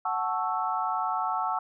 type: chord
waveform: sine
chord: F# minor seventh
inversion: none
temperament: equal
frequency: 740 / 880 / 1108.7 / 1318.5 Hz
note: F#5 / A5 / C#6 / E6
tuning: 0 / 0 / 0 / 0 cents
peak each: -31 / -31 / -33 / -31 dBFS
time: 0.05-1.59 s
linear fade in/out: 5 ms
effects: none